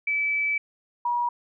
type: tone pair in turn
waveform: sine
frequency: 2305 / 960.8 Hz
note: D7 / B5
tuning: -33 / -48 cents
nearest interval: octave + minor third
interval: 1515 cents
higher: first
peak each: -22 dBFS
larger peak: neither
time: 0.07-0.58 / 1.05-1.29 s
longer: first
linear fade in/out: 5 ms
effects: none